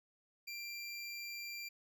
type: tone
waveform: 25% pulse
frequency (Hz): 2369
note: D7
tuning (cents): +14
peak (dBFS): -39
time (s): 0.47-1.69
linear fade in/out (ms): 10
effects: none